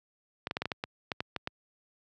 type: clicks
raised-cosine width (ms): 0.3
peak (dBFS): -16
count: 11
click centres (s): 0.471 / 0.511 / 0.569 / 0.62 / 0.656 / 0.718 / 0.839 / 1.118 / 1.205 / 1.363 / 1.474
effects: high-pass 80 Hz 12 dB/octave